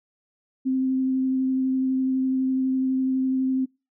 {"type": "tone with vibrato", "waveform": "sine", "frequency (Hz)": 261.6, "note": "C4", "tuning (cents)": 0, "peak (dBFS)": -20, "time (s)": [0.65, 3.66], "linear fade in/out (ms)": 20, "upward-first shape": "triangle", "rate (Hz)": 12, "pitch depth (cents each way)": 12, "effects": ["noise-tail reverb RT60 0.3 s tail -26 dB re dry"]}